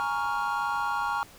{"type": "chord", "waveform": "triangle", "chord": "Bb minor seventh", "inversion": "third", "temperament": "equal", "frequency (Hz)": [830.6, 932.3, 1108.7, 1396.9], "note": ["Ab5", "Bb5", "Db6", "F6"], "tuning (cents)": [0, 0, 0, 0], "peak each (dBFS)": -30, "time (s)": [0, 1.23], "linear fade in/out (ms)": 0, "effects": ["pink hiss -51 dBFS RMS until 1.38 s"]}